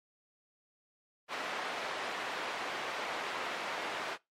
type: band-pass noise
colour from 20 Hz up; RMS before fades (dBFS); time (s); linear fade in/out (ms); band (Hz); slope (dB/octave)
pink; -38; 1.28-4.18; 50; 560 to 2800; 12
effects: noise-tail reverb RT60 0.2 s tail -22 dB re dry + MP3 64 kbps